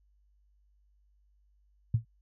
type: tone with exponential decay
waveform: sine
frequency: 114.1 Hz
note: A#2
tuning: 37 cents flat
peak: -19 dBFS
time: 1.94-2.05 s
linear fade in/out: 5 ms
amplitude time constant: 23 ms
effects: added 50 Hz sine -64 dBFS peak until 2.21 s